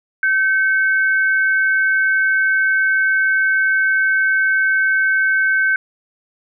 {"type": "tone pair together", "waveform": "sine", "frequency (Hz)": [1543.3, 2194], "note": ["G6", "C#7"], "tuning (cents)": [-27, -18], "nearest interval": "tritone", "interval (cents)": 609, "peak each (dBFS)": [-13, -24], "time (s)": [0.23, 5.76], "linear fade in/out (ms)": 2, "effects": []}